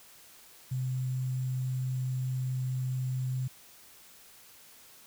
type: tone with sample-and-hold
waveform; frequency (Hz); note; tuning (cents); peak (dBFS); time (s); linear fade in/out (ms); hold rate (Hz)
sine; 128.9; C3; -26; -29; 0.71-3.48; 10; 7350
effects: white hiss -55 dBFS RMS until 5.06 s